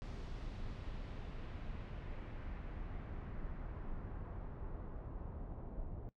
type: noise with low-pass filter sweep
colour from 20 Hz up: brown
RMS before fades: -45 dBFS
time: 0.02-6.09 s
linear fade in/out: 0 ms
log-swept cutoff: 5100 to 740 Hz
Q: 1.1
effects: noise-tail reverb RT60 0.1 s tail -18 dB re dry

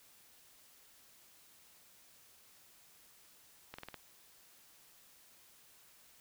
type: slowing click train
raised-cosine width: 0.3 ms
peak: -29 dBFS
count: 5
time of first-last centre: 3.74-3.943 s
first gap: 45 ms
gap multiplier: 1.08
effects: white hiss -63 dBFS RMS until 6.2 s

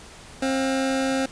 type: tone pair together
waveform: 25% pulse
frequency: 266.5 / 711.5 Hz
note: C4 / F5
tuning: +32 / +32 cents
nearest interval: octave + perfect fourth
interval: 1700 cents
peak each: -18 / -29 dBFS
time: 0.42-1.26 s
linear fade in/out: 5 ms
effects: pink hiss -44 dBFS RMS until 1.31 s + resampled to 22050 Hz

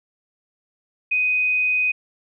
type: tone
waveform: sine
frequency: 2500 Hz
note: D#7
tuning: 8 cents sharp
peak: -17 dBFS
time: 1.11-1.92 s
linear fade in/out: 10 ms
effects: none

